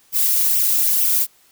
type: noise with flanger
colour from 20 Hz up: violet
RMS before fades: -17 dBFS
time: 0.12-1.27 s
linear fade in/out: 50 ms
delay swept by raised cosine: 0.34 to 2.64 ms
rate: 2.2 Hz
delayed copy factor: +0.8
effects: white hiss -55 dBFS RMS until 1.51 s